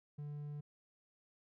triangle tone, 146.83 Hz, D3, in tune, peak -40 dBFS, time 0.18-0.61 s, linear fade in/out 10 ms, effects none

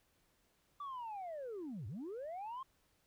sine linear two-way sweep, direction down then up, 1174.7 to 87.7 to 1080 Hz, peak -40 dBFS, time 0.8-2.63 s, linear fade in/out 5 ms, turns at 1.87 s, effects tanh soft clip ceiling -40 dBFS + pink hiss -75 dBFS RMS until 3.06 s

